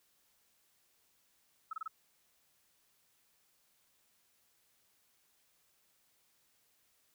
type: tone bursts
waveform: sine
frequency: 1300 Hz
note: E6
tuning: 24 cents flat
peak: -37 dBFS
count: 4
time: 1.71-1.879 s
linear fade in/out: 5 ms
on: 22 ms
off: 27 ms
effects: white hiss -73 dBFS RMS until 7.14 s